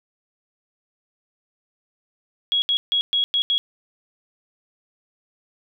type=tone bursts at uneven times; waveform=sine; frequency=3322 Hz; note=G#7; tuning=in tune; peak=-17 dBFS; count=6; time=2.52-2.62 / 2.69-2.77 / 2.92-3.01 / 3.13-3.24 / 3.34-3.42 / 3.5-3.58 s; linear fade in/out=0 ms; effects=none